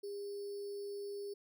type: tone with sample-and-hold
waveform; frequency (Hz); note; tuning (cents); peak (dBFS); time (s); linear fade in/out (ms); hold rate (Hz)
sine; 403.9; G#4; -48; -40; 0.03-1.34; 10; 4900
effects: none